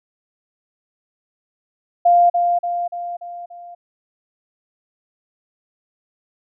sine tone with echo, 698.5 Hz, F5, in tune, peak -9 dBFS, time 2.05-2.3 s, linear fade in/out 10 ms, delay 290 ms, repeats 5, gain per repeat -5 dB, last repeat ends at 3.75 s, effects none

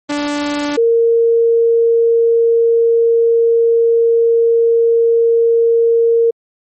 sawtooth / sine tone pair in turn, 291.5 / 462.1 Hz, D4 / A#4, -13 / -15 cents, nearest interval minor sixth, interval 798 cents, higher second, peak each -12 / -8 dBFS, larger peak second, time 0.09-0.77 / 0.77-6.31 s, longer second, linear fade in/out 10 ms, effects MP3 32 kbps

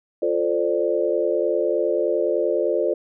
sine chord, D minor seventh, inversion first, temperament equal with one note detuned, 349.2 / 440 / 523.3 / 593.1 Hz, F4 / A4 / C5 / D5, 0 / 0 / 0 / +17 cents, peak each -24 dBFS, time 0.22-2.94 s, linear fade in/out 5 ms, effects none

